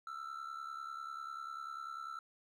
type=tone with amplitude modulation; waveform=triangle; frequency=1333 Hz; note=E6; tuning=19 cents sharp; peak=-37 dBFS; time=0.07-2.19 s; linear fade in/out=2 ms; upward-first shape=sine; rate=70.1 Hz; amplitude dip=75%; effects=none